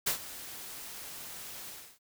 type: noise with ADSR envelope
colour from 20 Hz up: white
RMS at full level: -28 dBFS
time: 0.06-1.99 s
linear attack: 13 ms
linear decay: 100 ms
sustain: -16 dB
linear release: 310 ms
effects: none